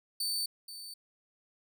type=tone with echo; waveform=sawtooth; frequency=4546 Hz; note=C#8; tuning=43 cents sharp; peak=-28 dBFS; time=0.2-0.46 s; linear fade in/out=5 ms; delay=480 ms; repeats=1; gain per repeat=-12 dB; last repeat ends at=0.94 s; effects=none